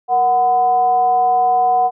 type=tone with frequency modulation; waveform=sine; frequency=740 Hz; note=F#5; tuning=in tune; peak=-11 dBFS; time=0.08-1.91 s; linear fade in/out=50 ms; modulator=270 Hz; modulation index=0.39; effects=none